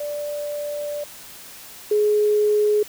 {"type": "tone pair in turn", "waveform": "sine", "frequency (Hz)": [587, 420.1], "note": ["D5", "G#4"], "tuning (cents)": [-1, 20], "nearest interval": "tritone", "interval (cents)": 579, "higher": "first", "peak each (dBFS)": [-25, -15], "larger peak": "second", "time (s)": [[0, 1.04], [1.91, 2.83]], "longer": "first", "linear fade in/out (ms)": 5, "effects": ["white hiss -41 dBFS RMS until 2.88 s"]}